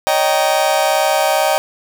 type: chord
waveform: 40% pulse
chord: Eb dominant seventh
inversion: third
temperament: just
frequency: 560 / 622.3 / 777.8 / 933.4 Hz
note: Db5 / Eb5 / G5 / Bb5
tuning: +18 / 0 / -14 / +2 cents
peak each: -19 / -16 / -16 / -21 dBFS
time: 0.07-1.58 s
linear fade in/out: 0 ms
effects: 7-bit